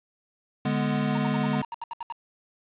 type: chord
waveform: square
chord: G# diminished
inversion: second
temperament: equal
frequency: 146.83 / 207.7 / 246.9 Hz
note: D3 / G#3 / B3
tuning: 0 / 0 / 0 cents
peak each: -29 / -28 / -29 dBFS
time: 0.65-1.62 s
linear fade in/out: 5 ms
type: tone bursts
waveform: triangle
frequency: 932.3 Hz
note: A#5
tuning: in tune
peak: -29 dBFS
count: 11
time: 1.15-2.124 s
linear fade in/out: 2 ms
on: 24 ms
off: 71 ms
effects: resampled to 8000 Hz + 8-bit